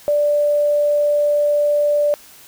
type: tone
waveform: sine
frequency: 587 Hz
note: D5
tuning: 1 cent flat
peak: -13 dBFS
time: 0.08-2.14 s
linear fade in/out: 0 ms
effects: white hiss -44 dBFS RMS until 2.47 s